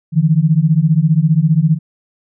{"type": "beating tone pair", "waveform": "sine", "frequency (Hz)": [150.7, 165.7], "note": ["D3", "E3"], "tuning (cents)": [45, 9], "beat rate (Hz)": 15, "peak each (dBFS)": -12, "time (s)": [0.12, 1.79], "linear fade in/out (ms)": 50, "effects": []}